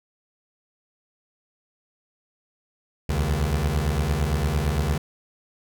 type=beating tone pair; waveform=25% pulse; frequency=68.7 / 77.5 Hz; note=C#2 / D#2; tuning=-15 / -6 cents; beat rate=8.8 Hz; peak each=-21 / -20 dBFS; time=3.09-4.98 s; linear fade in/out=5 ms; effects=none